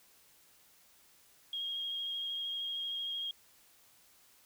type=tone with vibrato; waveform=sine; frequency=3257 Hz; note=G#7; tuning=34 cents flat; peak=-35 dBFS; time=1.53-3.31 s; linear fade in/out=2 ms; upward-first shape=square; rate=13 Hz; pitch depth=12 cents each way; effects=white hiss -64 dBFS RMS until 4.45 s